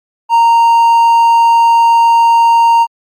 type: tone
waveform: triangle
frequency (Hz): 927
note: A#5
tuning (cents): -10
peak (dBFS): -3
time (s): 0.29-2.87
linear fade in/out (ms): 50
effects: Opus 48 kbps